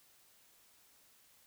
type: silence
effects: white hiss -66 dBFS RMS until 1.46 s